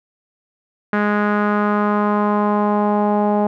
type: tone with low-pass filter sweep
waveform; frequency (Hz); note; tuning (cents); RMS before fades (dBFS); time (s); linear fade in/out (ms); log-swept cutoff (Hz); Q
sawtooth; 207.7; G#3; 0; -17; 0.93-3.47; 2; 1600 to 780; 3
effects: none